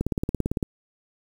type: click train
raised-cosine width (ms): 3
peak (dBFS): -11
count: 12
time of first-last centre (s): 0.01-0.628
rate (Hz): 17.8
effects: 7-bit